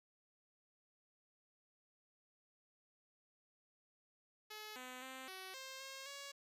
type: tone with pitch steps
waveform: 5% pulse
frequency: 427 / 253.7 / 261.4 / 377 / 529 / 537 / 560 Hz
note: G#4 / B3 / C4 / F#4 / C5 / C5 / C#5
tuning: +48 / +47 / -1 / +32 / +19 / +45 / +18 cents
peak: -37 dBFS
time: 4.5-6.32 s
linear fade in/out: 10 ms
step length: 260 ms
effects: resampled to 32000 Hz